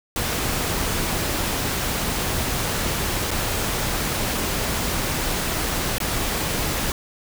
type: noise with dropouts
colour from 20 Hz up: pink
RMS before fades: -24 dBFS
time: 0.16-6.92 s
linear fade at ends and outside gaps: 1 ms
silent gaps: 3.307-3.313 / 5.983-6.002 s
effects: none